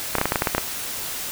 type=clicks; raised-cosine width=0.5 ms; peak=-4 dBFS; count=10; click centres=0.153 / 0.184 / 0.214 / 0.256 / 0.321 / 0.358 / 0.421 / 0.472 / 0.549 / 0.581 s; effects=white hiss -30 dBFS RMS until 1.31 s